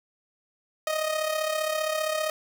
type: tone with amplitude modulation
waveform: sawtooth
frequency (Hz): 623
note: D#5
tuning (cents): +2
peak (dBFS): -19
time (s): 0.87-2.3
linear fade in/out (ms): 2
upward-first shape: sine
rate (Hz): 35.2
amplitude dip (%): 60
effects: 9-bit